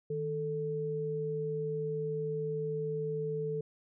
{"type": "tone pair together", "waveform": "sine", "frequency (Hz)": [155.56, 440], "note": ["D#3", "A4"], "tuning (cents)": [0, 0], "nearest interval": "octave + tritone", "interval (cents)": 1800, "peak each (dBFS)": [-37, -33], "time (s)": [0.1, 3.61], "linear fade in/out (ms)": 5, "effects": []}